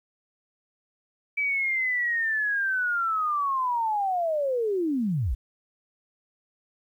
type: linear sweep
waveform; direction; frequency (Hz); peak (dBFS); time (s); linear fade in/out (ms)
sine; down; 2309 to 43.4; -23; 1.37-5.35; 10
effects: 10-bit